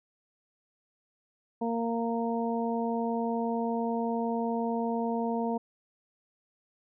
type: harmonic tone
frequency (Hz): 231.3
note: A#3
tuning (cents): -13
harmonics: 1 / 2 / 3 / 4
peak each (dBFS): -30 / -33 / -35 / -36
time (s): 1.61-5.58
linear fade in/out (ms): 10
effects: none